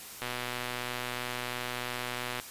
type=click train; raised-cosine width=0.3 ms; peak=-18 dBFS; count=269; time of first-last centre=0.22-2.399 s; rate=123 Hz; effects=white hiss -45 dBFS RMS until 2.5 s + resampled to 32000 Hz